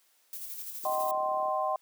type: noise with tremolo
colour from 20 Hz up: violet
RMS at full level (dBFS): -39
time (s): 0.33-1.11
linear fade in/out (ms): 0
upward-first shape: square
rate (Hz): 12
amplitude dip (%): 35
type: click train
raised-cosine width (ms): 3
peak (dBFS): -33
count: 24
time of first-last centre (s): 0.84-1.484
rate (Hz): 35.7
type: chord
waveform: sine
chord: C minor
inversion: first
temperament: equal with one note detuned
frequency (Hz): 622.3 / 764.8 / 1046.5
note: Eb5 / G5 / C6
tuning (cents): 0 / -43 / 0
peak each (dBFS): -31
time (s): 0.85-1.76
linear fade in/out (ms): 2
effects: white hiss -67 dBFS RMS until 1.81 s + high-pass 400 Hz 12 dB/octave